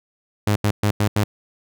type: tone bursts at uneven times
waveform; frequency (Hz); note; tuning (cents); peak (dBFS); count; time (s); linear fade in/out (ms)
sawtooth; 103.83; G#2; 0; -12; 5; 0.47-0.56 / 0.64-0.71 / 0.83-0.91 / 1-1.08 / 1.16-1.24; 5
effects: none